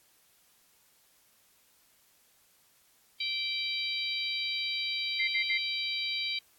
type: harmonic tone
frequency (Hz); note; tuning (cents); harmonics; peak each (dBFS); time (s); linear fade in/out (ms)
779; G5; -11; 3 / 4 / 5 / 6; -35 / -38 / -34 / -38; 3.2-6.39; 5
type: tone bursts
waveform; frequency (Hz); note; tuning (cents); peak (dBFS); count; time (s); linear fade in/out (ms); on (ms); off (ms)
sine; 2093; C7; 0; -27; 3; 5.19-5.58; 10; 88; 63
effects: white hiss -65 dBFS RMS until 6.58 s + AAC 64 kbps